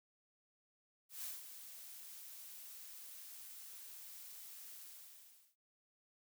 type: noise with ADSR envelope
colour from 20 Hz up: blue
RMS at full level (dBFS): -44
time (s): 1.09-5.56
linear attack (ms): 150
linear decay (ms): 170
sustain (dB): -9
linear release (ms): 790
effects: none